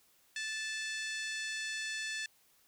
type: harmonic tone with a mistuned harmonic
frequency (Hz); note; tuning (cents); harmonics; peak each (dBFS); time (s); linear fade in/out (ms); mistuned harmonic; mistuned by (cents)
876; A5; -8; 2 / 3 / 4 / 5 / 6 / 7 / 8 / 9 / 10; -39 / -43 / -45 / -47 / -49 / -50 / -51 / -52 / -53; 0.36-2.26; 2; 7; -51
effects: white hiss -68 dBFS RMS until 2.67 s